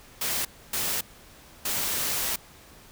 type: noise bursts at uneven times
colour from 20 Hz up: white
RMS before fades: -28 dBFS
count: 3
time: 0.21-0.45 / 0.73-1.01 / 1.65-2.36 s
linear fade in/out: 5 ms
effects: pink hiss -51 dBFS RMS until 2.91 s